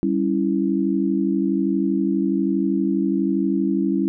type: chord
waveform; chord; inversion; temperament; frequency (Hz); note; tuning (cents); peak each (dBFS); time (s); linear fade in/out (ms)
sine; C# diminished; second; equal; 196 / 277.2 / 329.6; G3 / C#4 / E4; 0 / 0 / 0; -22; 0.03-4.08; 0
effects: none